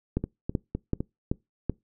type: two click trains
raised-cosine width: 3 ms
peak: -16 / -12 dBFS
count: 4 / 5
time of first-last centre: 0.24-1.005 / 0.17-1.697 s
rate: 3.92 / 2.62 Hz
effects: noise-tail reverb RT60 0.2 s tail -24 dB re dry